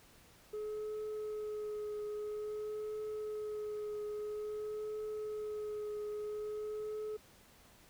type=tone with vibrato; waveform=sine; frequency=424.1 Hz; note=G#4; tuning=36 cents sharp; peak=-35 dBFS; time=0.53-7.17 s; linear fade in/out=10 ms; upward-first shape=triangle; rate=0.5 Hz; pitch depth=19 cents each way; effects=tanh soft clip ceiling -37 dBFS + pink hiss -62 dBFS RMS until 7.89 s